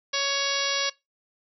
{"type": "harmonic tone with a mistuned harmonic", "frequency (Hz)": 557, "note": "C#5", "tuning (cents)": 8, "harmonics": [1, 2, 3, 4, 5, 6, 7, 8, 9, 10], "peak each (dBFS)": [-33, -33, -33, -33, -33, -33, -33, -33, -33, -33], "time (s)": [0.13, 0.9], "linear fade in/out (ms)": 10, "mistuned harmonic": 10, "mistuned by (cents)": 30, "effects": ["noise-tail reverb RT60 0.2 s tail -21 dB re dry"]}